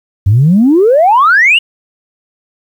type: exponential sweep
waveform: sine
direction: up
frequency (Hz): 91.8 to 2960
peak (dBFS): -3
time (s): 0.26-1.59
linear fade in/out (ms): 10
effects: tanh soft clip ceiling 0 dBFS + 7-bit